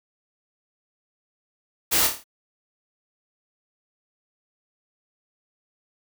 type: noise with echo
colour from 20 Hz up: white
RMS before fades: -21 dBFS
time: 1.91-2.08 s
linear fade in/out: 20 ms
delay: 27 ms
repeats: 6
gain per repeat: -5 dB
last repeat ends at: 2.242 s
effects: none